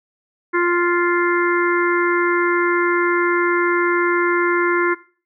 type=harmonic tone; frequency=349.2 Hz; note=F4; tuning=in tune; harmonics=1 / 3 / 4 / 5 / 6; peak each=-17 / -22 / -23 / -24 / -25 dBFS; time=0.53-4.95 s; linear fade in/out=20 ms; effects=noise-tail reverb RT60 0.4 s tail -18 dB re dry